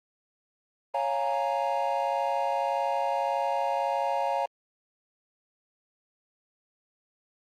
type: chord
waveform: triangle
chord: Bb minor seventh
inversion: first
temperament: equal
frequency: 554.4 / 698.5 / 830.6 / 932.3 Hz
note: Db5 / F5 / Ab5 / Bb5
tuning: 0 / 0 / 0 / 0 cents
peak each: -29 dBFS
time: 0.94-4.46 s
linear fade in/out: 5 ms
effects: Opus 24 kbps